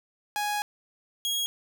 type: tone pair in turn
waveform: sawtooth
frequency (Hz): 830.6 / 3298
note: G#5 / G#7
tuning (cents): 0 / -13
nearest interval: 2 octaves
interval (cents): 2387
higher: second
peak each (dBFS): -23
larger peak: neither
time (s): 0.36-0.62 / 1.25-1.46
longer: first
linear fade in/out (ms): 0
effects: none